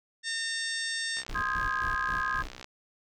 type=harmonic tone; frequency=910 Hz; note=A#5; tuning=42 cents flat; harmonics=2 / 3 / 4 / 5 / 6 / 7 / 8 / 9; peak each=-33 / -47 / -37 / -41 / -38 / -45 / -51 / -41 dBFS; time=0.23-1.24 s; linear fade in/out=50 ms
type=click train; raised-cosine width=0.2 ms; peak=-25 dBFS; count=94; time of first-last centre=1.17-2.644 s; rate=63.1 Hz
type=noise with tremolo; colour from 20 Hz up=brown; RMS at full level=-38 dBFS; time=1.29-2.61 s; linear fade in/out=5 ms; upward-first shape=square; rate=3.8 Hz; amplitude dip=80%
type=chord; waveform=sine; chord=Ab major seventh; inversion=first; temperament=equal with one note detuned; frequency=1046.5 / 1244.5 / 1600 / 1661.2 Hz; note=C6 / Eb6 / G6 / Ab6; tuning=0 / 0 / +35 / 0 cents; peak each=-33 dBFS; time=1.34-2.43 s; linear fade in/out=20 ms
effects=none